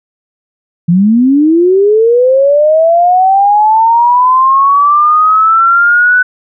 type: linear sweep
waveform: sine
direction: up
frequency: 164.3 to 1500 Hz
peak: -4 dBFS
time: 0.88-6.23 s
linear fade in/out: 10 ms
effects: none